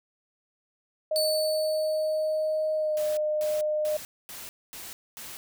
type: tone with pitch glide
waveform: sine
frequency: 622.3 to 608.8 Hz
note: D#5 to D#5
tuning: 0 to -38 cents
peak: -24 dBFS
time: 1.11-3.97 s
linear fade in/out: 5 ms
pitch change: -38 cents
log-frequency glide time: 2.75-3 s
type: tone with exponential decay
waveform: sawtooth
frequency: 4490 Hz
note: C#8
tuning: 21 cents sharp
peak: -22 dBFS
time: 1.16-3.05 s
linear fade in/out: 0 ms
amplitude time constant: 410 ms
type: noise bursts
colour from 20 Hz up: white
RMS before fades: -41 dBFS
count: 6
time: 2.97-5.37 s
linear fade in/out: 0 ms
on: 200 ms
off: 240 ms
effects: none